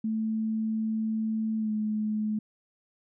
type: tone with pitch glide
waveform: sine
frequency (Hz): 220 to 214.1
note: A3 to A3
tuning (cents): 0 to -47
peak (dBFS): -26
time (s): 0.04-2.39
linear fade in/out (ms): 5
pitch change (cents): -47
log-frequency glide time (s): 1.58-1.71
effects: none

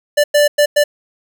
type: tone bursts at uneven times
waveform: square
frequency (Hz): 587.3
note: D5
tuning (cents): 0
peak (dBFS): -9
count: 4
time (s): 0.17-0.24 / 0.34-0.48 / 0.58-0.66 / 0.76-0.84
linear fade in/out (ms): 10
effects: none

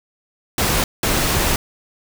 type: noise bursts at uneven times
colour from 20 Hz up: pink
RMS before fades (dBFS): -18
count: 2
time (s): 0.58-0.84 / 1.03-1.56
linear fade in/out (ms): 2
effects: none

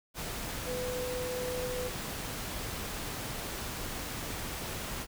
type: tone in noise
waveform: sine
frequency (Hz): 500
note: B4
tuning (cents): +21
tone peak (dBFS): -34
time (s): 0.65-1.91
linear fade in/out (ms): 50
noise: pink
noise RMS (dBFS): -38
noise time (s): 0.14-5.07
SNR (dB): +1
effects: none

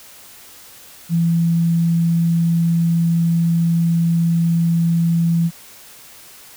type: tone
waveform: sine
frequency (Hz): 167.7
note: E3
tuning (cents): +30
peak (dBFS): -13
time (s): 1.09-5.51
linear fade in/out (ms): 50
effects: white hiss -42 dBFS RMS until 6.56 s

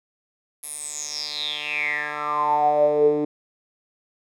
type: tone with band-pass filter sweep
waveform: 10% pulse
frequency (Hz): 148.9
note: D3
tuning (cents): +24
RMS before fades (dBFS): -23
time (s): 0.63-3.25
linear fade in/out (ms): 5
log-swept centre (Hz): 11000 to 340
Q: 10
effects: none

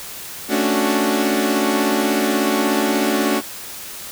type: chord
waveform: sawtooth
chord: D major seventh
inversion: second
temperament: equal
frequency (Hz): 220 / 277.2 / 293.7 / 370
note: A3 / C#4 / D4 / F#4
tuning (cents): 0 / 0 / 0 / 0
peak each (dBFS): -18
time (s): 0.48-3.42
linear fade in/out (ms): 50
effects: white hiss -33 dBFS RMS until 4.11 s

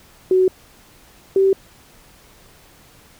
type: tone pair in turn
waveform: sine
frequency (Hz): 372.4 / 386.7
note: F#4 / G4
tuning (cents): +11 / -24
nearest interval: minor second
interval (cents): 65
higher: second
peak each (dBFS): -11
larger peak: neither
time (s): 0.31-0.48 / 1.36-1.53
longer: neither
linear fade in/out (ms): 2
effects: pink hiss -49 dBFS RMS until 3.19 s

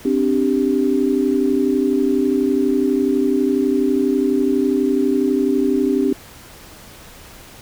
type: chord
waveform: sine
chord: C suspended second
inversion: none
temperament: equal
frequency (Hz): 261.6 / 293.7 / 392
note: C4 / D4 / G4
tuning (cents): 0 / 0 / 0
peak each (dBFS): -18 / -19 / -19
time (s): 0.05-6.13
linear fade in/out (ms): 5
effects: pink hiss -41 dBFS RMS until 7.61 s

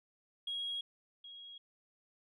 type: tone with echo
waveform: sine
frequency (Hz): 3296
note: G#7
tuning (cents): -14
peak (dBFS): -35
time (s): 0.47-0.81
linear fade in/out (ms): 5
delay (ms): 770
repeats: 1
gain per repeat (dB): -13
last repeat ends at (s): 1.58
effects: tanh soft clip ceiling -32 dBFS

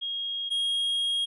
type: tone pair in turn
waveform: sine / triangle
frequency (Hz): 3267 / 3267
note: G#7 / G#7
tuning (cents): -29 / -29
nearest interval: unison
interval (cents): 0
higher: neither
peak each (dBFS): -29 / -23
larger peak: second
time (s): 0.01-0.5 / 0.5-1.26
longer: second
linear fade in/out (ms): 20
effects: resampled to 32000 Hz

